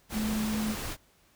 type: tone in noise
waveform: sine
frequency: 215.9 Hz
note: A3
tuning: 33 cents flat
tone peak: -28 dBFS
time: 0.12-0.76 s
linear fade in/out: 50 ms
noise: pink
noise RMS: -36 dBFS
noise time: 0.09-0.97 s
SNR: +5 dB
effects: pink hiss -64 dBFS RMS until 1.35 s